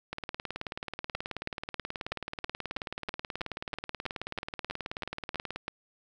two click trains, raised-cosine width 0.3 ms, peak -17 / -19 dBFS, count 15 / 102, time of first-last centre 1.15-5.681 / 0.13-5.56 s, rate 3.09 / 18.6 Hz, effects none

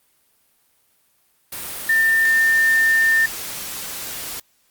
sine tone in noise, 1800 Hz, A6, 39 cents sharp, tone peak -13 dBFS, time 1.89-3.26 s, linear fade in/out 5 ms, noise white, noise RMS -30 dBFS, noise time 1.52-4.4 s, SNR +14 dB, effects white hiss -62 dBFS RMS until 4.7 s + Opus 32 kbps

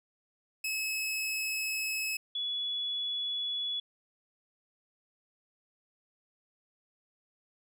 sawtooth / sine tone pair in turn, 2582 / 3403 Hz, E7 / G#7, -37 / +41 cents, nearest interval perfect fourth, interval 478 cents, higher second, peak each -28 / -31 dBFS, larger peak first, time 0.64-2.17 / 2.35-3.8 s, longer first, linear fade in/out 5 ms, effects none

